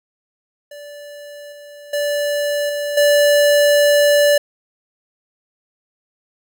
square tone with level steps, 582 Hz, D5, 16 cents flat, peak -34 / -37 / -18 / -21 / -11 dBFS, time 0.71-4.38 s, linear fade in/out 5 ms, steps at 1.52 / 1.93 / 2.69 / 2.97 s, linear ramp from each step 5 ms, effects none

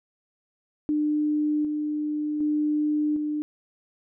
sine tone with tremolo, 300.3 Hz, D4, 39 cents sharp, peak -21 dBFS, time 0.89-3.42 s, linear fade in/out 0 ms, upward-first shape square, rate 0.66 Hz, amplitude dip 35%, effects none

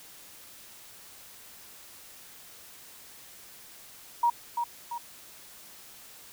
sine tone with echo, 947 Hz, A#5, 27 cents sharp, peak -20 dBFS, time 4.23-4.3 s, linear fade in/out 5 ms, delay 340 ms, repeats 2, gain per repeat -6 dB, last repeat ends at 4.98 s, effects white hiss -50 dBFS RMS until 6.32 s

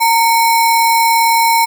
sine tone with sample-and-hold, 919 Hz, A#5, 25 cents flat, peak -8 dBFS, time 0-1.66 s, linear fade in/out 20 ms, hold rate 3150 Hz, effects none

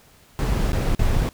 brown noise with dropouts, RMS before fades -20 dBFS, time 0.39-1.29 s, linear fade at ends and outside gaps 0 ms, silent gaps 0.72-0.732 / 0.949-0.993 / 1.128-1.132 s, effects pink hiss -53 dBFS RMS until 1.33 s

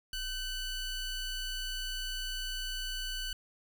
30% pulse ring-modulated tone, 1500 Hz, F#6, 23 cents sharp, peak -29 dBFS, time 0.13-3.33 s, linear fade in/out 2 ms, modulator 1470 Hz, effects none

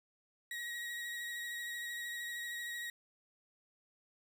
35% pulse tone with vibrato, 1900 Hz, A#6, 33 cents sharp, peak -38 dBFS, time 0.51-2.9 s, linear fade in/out 2 ms, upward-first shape triangle, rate 13 Hz, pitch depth 21 cents each way, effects none

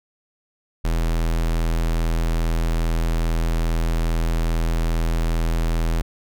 square tone, 41.2 Hz, E1, in tune, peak -19 dBFS, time 0.84-6.02 s, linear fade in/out 10 ms, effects none

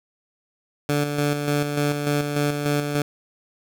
15% pulse tone with tremolo, 145.8 Hz, D3, 12 cents flat, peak -13 dBFS, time 0.89-3.02 s, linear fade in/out 2 ms, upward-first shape square, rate 3.4 Hz, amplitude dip 45%, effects none

